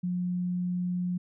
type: tone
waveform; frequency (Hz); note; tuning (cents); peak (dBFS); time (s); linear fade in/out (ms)
sine; 179; F3; +43; -27; 0.03-1.18; 10
effects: none